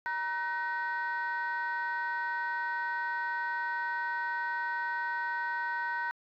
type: tone cluster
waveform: sine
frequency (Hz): 949 / 1517 / 1880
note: A#5 / F#6 / A#6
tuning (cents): +31 / +43 / +14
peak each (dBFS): -33 / -33 / -37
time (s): 0.06-6.11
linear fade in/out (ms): 0
effects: tanh soft clip ceiling -25 dBFS